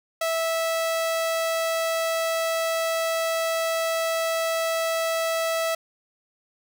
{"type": "tone", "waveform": "sawtooth", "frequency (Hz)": 655, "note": "E5", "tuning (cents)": -11, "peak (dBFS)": -19, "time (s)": [0.21, 5.75], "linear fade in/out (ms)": 5, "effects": []}